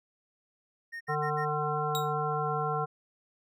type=tone bursts; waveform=triangle; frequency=1847 Hz; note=A#6; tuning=16 cents flat; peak=-35 dBFS; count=4; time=0.92-1.455 s; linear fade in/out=20 ms; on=88 ms; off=61 ms
type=harmonic tone; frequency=150.4 Hz; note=D3; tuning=42 cents sharp; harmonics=1 / 3 / 5 / 7 / 9; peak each=-34 / -34 / -33 / -35 / -35 dBFS; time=1.08-2.86 s; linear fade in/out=20 ms
type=tone with exponential decay; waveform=sawtooth; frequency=3800 Hz; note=A#7; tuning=33 cents sharp; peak=-26 dBFS; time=1.95-2.13 s; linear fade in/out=0 ms; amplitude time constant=37 ms
effects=none